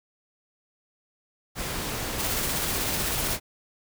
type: noise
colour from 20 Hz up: pink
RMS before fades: -31 dBFS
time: 1.55-3.4 s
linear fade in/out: 50 ms
type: noise with tremolo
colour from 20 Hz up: white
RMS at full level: -29 dBFS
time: 2.18-3.37 s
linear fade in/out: 20 ms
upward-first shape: square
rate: 16 Hz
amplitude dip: 30%
effects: none